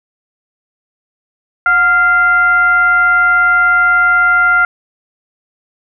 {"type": "tone with frequency modulation", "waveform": "sine", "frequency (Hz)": 1396.9, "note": "F6", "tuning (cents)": 0, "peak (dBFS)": -7, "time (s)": [1.66, 4.65], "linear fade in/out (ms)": 2, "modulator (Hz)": 668, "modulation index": 0.48, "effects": []}